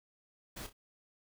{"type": "noise with echo", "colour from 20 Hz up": "pink", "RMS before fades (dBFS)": -44, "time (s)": [0.56, 0.67], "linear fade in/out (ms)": 10, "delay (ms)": 30, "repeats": 2, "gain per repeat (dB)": -10, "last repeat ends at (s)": 0.73, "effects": []}